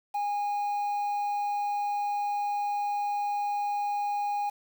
triangle tone with quantisation, 820 Hz, G#5, 22 cents flat, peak -25 dBFS, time 0.14-4.5 s, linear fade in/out 10 ms, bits 8, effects none

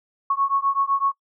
sine beating tone pair, 1100 / 1107.9 Hz, C#6 / C#6, -14 / -1 cents, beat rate 7.9 Hz, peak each -22 dBFS, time 0.3-1.12 s, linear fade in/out 5 ms, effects noise-tail reverb RT60 0.1 s tail -22 dB re dry

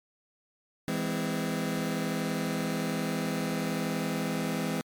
sawtooth chord, E augmented, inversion none, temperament just, 164.81 / 206 / 257.5 Hz, E3 / G#3 / B#3, 0 / -14 / -28 cents, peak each -29 dBFS, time 0.88-4.81 s, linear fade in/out 0 ms, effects MP3 96 kbps

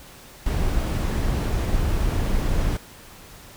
brown noise, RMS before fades -22 dBFS, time 0.46-2.77 s, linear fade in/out 2 ms, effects pink hiss -45 dBFS RMS until 3.56 s

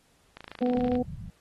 click train, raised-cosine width 0.3 ms, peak -25 dBFS, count 17, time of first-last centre 0.37-0.954 s, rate 27.4 Hz
harmonic tone, 247.9 Hz, B3, 7 cents sharp, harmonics 1 / 2 / 3, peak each -25 / -28 / -35 dBFS, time 0.61-1.03 s, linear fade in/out 10 ms
white low-pass noise, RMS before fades -39 dBFS, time 0.77-1.3 s, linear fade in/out 0 ms, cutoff 180 Hz, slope 48 dB/octave
effects pink hiss -65 dBFS RMS until 1.4 s + AAC 32 kbps

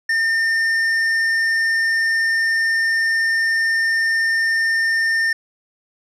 triangle tone with tanh clipping, 1811 Hz, A6, 49 cents sharp, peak -17 dBFS, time 0.09-5.33 s, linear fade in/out 5 ms, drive 12 dB, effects none

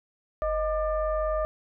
sine tone with frequency modulation, 622.3 Hz, D#5, in tune, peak -24 dBFS, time 0.42-1.45 s, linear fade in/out 0 ms, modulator 575 Hz, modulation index 0.84, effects none

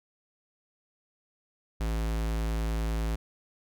square tone, 55 Hz, A1, in tune, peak -28 dBFS, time 1.8-3.16 s, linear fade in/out 10 ms, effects none

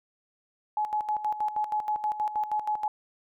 sine tone with tremolo, 848 Hz, G#5, 36 cents sharp, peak -24 dBFS, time 0.77-2.88 s, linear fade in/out 2 ms, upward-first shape square, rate 6.3 Hz, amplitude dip 70%, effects none

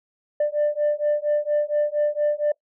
sine beating tone pair, 591 / 595.3 Hz, D5 / D5, +11 / +23 cents, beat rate 4.3 Hz, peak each -21 dBFS, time 0.4-2.52 s, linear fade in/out 5 ms, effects noise-tail reverb RT60 0.1 s tail -24 dB re dry + tanh soft clip ceiling -15 dBFS

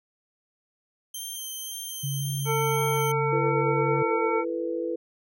10% pulse tone with vibrato, 3140 Hz, G7, 2 cents sharp, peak -26 dBFS, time 1.14-3.12 s, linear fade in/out 5 ms, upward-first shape sine, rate 1.9 Hz, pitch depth 14 cents each way
sine tone, 139.3 Hz, C#3, 9 cents sharp, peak -27 dBFS, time 2.03-4.03 s, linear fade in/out 10 ms
harmonic tone, 449 Hz, A4, 35 cents sharp, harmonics 1 / 2 / 3 / 5, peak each -26 / -29 / -31 / -33 dBFS, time 2.45-4.45 s, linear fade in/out 50 ms
sine chord, E suspended fourth, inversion none, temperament equal with one note detuned, 336 / 440 / 493.9 Hz, E4 / A4 / B4, +33 / 0 / 0 cents, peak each -30 / -34 / -30 dBFS, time 3.32-4.96 s, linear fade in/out 10 ms
effects none

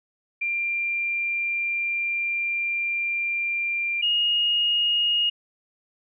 sine tone pair in turn, 2380 / 2864 Hz, D7 / F7, +22 / +43 cents, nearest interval minor third, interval 321 cents, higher second, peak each -23 / -19 dBFS, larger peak second, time 0.41-4.02 / 4.02-5.3 s, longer first, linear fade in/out 10 ms, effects none

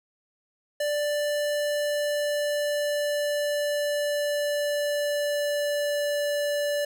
square tone with pitch glide, 588 to 582.3 Hz, D5 to D5, +2 to -15 cents, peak -25 dBFS, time 0.8-6.85 s, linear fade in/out 5 ms, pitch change -17 cents, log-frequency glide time 1.48-6.3 s, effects none

